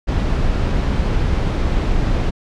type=noise; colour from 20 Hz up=brown; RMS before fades=-17 dBFS; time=0.07-2.31 s; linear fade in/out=20 ms; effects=low-pass 5000 Hz 12 dB/octave